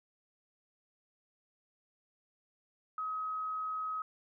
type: tone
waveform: sine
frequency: 1270 Hz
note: D#6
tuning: 35 cents sharp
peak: -34 dBFS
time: 2.98-4.02 s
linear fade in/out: 2 ms
effects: none